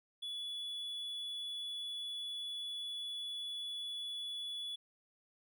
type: tone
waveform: triangle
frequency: 3419 Hz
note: G#7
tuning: 50 cents sharp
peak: -38 dBFS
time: 0.22-4.76 s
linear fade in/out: 10 ms
effects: none